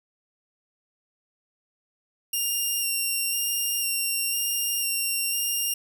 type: tone with vibrato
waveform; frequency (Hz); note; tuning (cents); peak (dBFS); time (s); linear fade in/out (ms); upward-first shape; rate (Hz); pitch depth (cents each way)
5% pulse; 2782; F7; -7; -16; 2.33-5.74; 5; square; 1; 14
effects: none